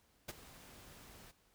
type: noise with ADSR envelope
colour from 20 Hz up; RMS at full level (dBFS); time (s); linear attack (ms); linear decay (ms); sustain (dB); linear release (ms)
pink; -41; 0.28-1.32; 12; 26; -16; 21
effects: pink hiss -72 dBFS RMS until 1.54 s